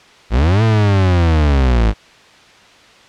40% pulse linear two-way sweep, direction up then down, 50.9 to 113.4 to 50.9 Hz, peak -9 dBFS, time 0.3-1.94 s, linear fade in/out 50 ms, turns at 0.63 s, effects white hiss -44 dBFS RMS until 3.08 s + low-pass 4000 Hz 12 dB/octave

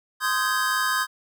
square chord, Ab major seventh, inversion first, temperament just, 1038.3 / 1245.9 / 1557.4 / 1661.2 Hz, C6 / Eb6 / G6 / Ab6, -14 / +2 / -12 / 0 cents, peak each -28 dBFS, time 0.2-1.07 s, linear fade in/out 50 ms, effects none

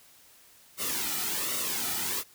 white noise with flanger, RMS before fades -31 dBFS, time 0.77-2.24 s, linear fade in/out 50 ms, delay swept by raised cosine 1.2 to 1.89 ms, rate 1.3 Hz, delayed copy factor -0.65, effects white hiss -57 dBFS RMS until 2.34 s

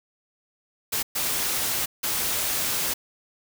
white noise bursts at uneven times, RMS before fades -26 dBFS, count 3, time 0.92-1.03 / 1.15-1.86 / 2.03-2.94 s, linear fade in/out 10 ms, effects none

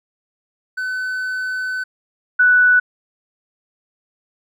triangle / sine tone pair in turn, 1511 / 1483.3 Hz, F#6 / F#6, +36 / +4 cents, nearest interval unison, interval 32 cents, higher first, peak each -19 / -9 dBFS, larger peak second, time 0.77-1.84 / 2.39-2.8 s, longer first, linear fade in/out 10 ms, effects none

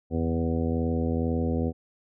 harmonic tone with a mistuned harmonic, 82.2 Hz, E2, 4 cents flat, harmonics 1 / 2 / 3 / 4 / 5 / 6 / 7 / 9, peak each -28 / -32 / -28 / -36 / -35 / -33 / -41 / -41 dBFS, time 0.1-1.73 s, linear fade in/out 50 ms, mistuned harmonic 1, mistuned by +39 cents, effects none

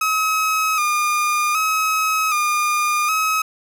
30% pulse tone with vibrato, 1244.5 Hz, D#6, in tune, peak -14 dBFS, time 0.01-3.42 s, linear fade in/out 5 ms, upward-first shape square, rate 0.65 Hz, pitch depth 46 cents each way, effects none

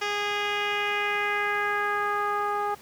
10% pulse tone with low-pass filter sweep, 411.5 Hz, G#4, 16 cents flat, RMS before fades -27 dBFS, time 0.01-2.75 s, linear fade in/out 10 ms, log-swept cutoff 4300 to 1000 Hz, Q 2.2, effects pink hiss -50 dBFS RMS until 2.81 s + high-pass 100 Hz 12 dB/octave

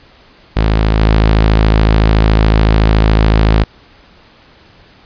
sawtooth tone with level steps, 53.8 Hz, A1, 38 cents flat, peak -5 / -3 dBFS, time 0.56-3.64 s, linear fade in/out 10 ms, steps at 1.01 s, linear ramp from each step 5 ms, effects pink hiss -44 dBFS RMS until 5.05 s + resampled to 11025 Hz

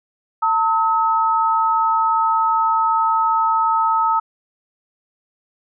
sine tone pair together, 898.7 / 1282 Hz, A5 / E6, +36 / -49 cents, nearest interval tritone, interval 615 cents, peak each -17 dBFS, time 0.42-4.2 s, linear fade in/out 10 ms, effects none

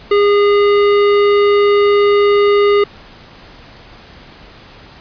sine tone with hard clipping, 408.5 Hz, G#4, 29 cents flat, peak -10 dBFS, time 0.11-2.84 s, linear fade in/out 5 ms, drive 15 dB, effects pink hiss -39 dBFS RMS until 5 s + resampled to 11025 Hz

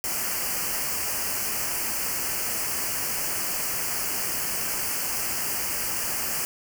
white band-stop noise, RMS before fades -28 dBFS, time 0.04-6.45 s, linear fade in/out 0 ms, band 3000 to 4500 Hz, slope 96 dB/octave, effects none

